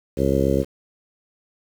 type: harmonic tone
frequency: 68 Hz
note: C#2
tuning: 33 cents flat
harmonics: 1 / 2 / 3 / 4 / 5 / 6 / 7 / 8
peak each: -25 / -25 / -25 / -25 / -25 / -25 / -25 / -25 dBFS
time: 0.16-0.65 s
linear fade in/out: 50 ms
effects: 7-bit